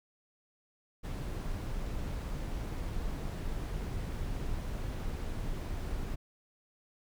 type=noise; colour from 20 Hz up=brown; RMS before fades=-36 dBFS; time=1.03-6.16 s; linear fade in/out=20 ms; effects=none